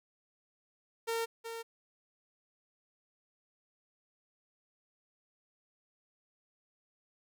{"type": "tone with echo", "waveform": "sawtooth", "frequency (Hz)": 457.7, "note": "A#4", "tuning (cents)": -32, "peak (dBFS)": -28, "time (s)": [1.07, 1.26], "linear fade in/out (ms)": 20, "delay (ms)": 370, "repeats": 1, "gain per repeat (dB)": -8, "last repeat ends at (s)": 1.63, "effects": []}